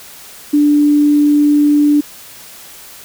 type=tone; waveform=sine; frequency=293.7 Hz; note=D4; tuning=in tune; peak=-7 dBFS; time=0.53-2.01 s; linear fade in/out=10 ms; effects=white hiss -36 dBFS RMS until 3.04 s